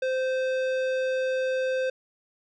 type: tone with tanh clipping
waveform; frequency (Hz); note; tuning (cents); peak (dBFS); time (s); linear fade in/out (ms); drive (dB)
sine; 519; C5; -14; -26; 0.02-1.9; 5; 15
effects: none